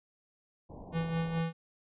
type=low-pass noise; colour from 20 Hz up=pink; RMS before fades=-47 dBFS; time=0.69-1.42 s; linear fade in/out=20 ms; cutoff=1000 Hz; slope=96 dB/octave
type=tone with tremolo; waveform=square; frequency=164.81 Hz; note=E3; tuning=in tune; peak=-29 dBFS; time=0.92-1.53 s; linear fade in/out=50 ms; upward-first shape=sine; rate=4.7 Hz; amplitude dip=50%
effects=resampled to 8000 Hz